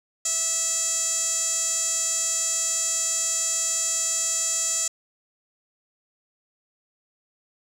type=tone with band-pass filter; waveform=sawtooth; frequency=653 Hz; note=E5; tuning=17 cents flat; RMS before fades=-25 dBFS; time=0.25-4.88 s; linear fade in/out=5 ms; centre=7200 Hz; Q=8; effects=9-bit